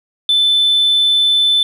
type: tone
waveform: sine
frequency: 3520 Hz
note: A7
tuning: in tune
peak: -8 dBFS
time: 0.29-1.63 s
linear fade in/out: 2 ms
effects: tanh soft clip ceiling -7 dBFS + 8-bit